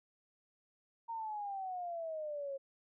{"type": "exponential sweep", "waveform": "sine", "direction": "down", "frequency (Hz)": [930, 540], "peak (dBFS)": -38, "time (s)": [1.08, 2.58], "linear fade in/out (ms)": 20, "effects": []}